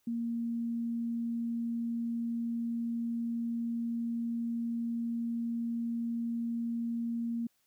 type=tone; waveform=sine; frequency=233.1 Hz; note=A#3; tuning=in tune; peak=-31 dBFS; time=0.07-7.47 s; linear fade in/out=5 ms; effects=white hiss -74 dBFS RMS until 7.66 s